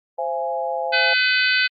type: chord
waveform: sine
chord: C augmented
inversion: none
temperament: equal with one note detuned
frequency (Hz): 523.3 / 676.2 / 830.6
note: C5 / E5 / G#5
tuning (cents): 0 / +44 / 0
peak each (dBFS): -26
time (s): 0.18-1.14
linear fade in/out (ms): 10
type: harmonic tone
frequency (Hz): 505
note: B4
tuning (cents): +39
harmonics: 3 / 4 / 5 / 6 / 7 / 8 / 9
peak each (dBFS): -19 / -25 / -22 / -27 / -30 / -28 / -26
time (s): 0.92-1.68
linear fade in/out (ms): 20
effects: Opus 48 kbps